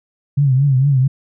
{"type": "tone with vibrato", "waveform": "sine", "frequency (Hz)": 135.8, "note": "C#3", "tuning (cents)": -35, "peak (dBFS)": -10, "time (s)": [0.37, 1.08], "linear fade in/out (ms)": 10, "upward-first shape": "triangle", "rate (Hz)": 4.4, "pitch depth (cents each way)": 130, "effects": []}